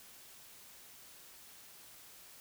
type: silence
effects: white hiss -56 dBFS RMS until 2.4 s